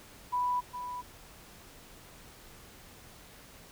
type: tone with echo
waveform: sine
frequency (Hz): 987.8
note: B5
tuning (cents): 0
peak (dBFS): -27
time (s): 0.32-0.61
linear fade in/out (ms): 20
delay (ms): 410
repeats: 1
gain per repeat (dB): -9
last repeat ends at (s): 1.02
effects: pink hiss -53 dBFS RMS until 3.71 s